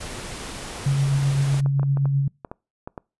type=noise; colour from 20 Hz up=pink; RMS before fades=-34 dBFS; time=0-1.61 s; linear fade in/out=10 ms
type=tone with tremolo; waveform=sine; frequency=138.59 Hz; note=C#3; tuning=in tune; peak=-16 dBFS; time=0.86-2.28 s; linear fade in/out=5 ms; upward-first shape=sine; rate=7.8 Hz; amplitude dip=30%
type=clicks; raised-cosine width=1 ms; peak=-19 dBFS; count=10; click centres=1.543 / 1.661 / 1.796 / 1.831 / 1.972 / 2.056 / 2.448 / 2.515 / 2.875 / 2.978 s
effects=noise-tail reverb RT60 0.3 s tail -26 dB re dry + resampled to 24000 Hz